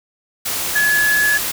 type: tone in noise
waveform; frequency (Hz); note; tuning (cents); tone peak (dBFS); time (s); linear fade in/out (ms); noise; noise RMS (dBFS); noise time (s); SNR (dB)
sine; 1700; G#6; +40; -13; 0.75-1.38; 10; white; -22; 0.45-1.52; +6
effects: none